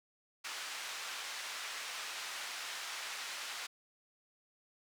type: band-pass noise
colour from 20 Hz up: pink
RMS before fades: -43 dBFS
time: 0.44-3.67 s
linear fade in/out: 10 ms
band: 1300 to 6900 Hz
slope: 12 dB/octave
effects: none